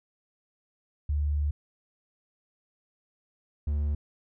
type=tone pair in turn; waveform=sine / triangle; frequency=73.42 / 73.42 Hz; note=D2 / D2; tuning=0 / 0 cents; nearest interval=unison; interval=0 cents; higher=neither; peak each=-24 / -23 dBFS; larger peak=second; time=1.09-1.51 / 3.67-3.95 s; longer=first; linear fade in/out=5 ms; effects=none